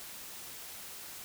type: silence
effects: white hiss -46 dBFS RMS until 1.24 s